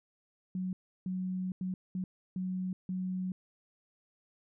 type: tone bursts at uneven times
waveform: sine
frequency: 185 Hz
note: F#3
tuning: in tune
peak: -32 dBFS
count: 6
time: 0.55-0.73 / 1.06-1.52 / 1.61-1.74 / 1.95-2.04 / 2.36-2.73 / 2.89-3.32 s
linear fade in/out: 2 ms
effects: none